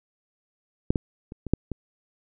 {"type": "clicks", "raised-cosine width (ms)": 3, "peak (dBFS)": [-7, -11, -25, -20, -6, -17], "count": 6, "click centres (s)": [0.905, 0.958, 1.321, 1.467, 1.536, 1.717], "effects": []}